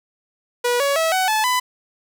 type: tone with pitch steps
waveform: sawtooth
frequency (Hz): 486 / 561.5 / 648.7 / 749.5 / 866 / 1000.5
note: B4 / C#5 / E5 / F#5 / A5 / B5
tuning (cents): -28 / +22 / -28 / +22 / -28 / +22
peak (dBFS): -13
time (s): 0.64-1.6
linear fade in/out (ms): 10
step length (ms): 160
effects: none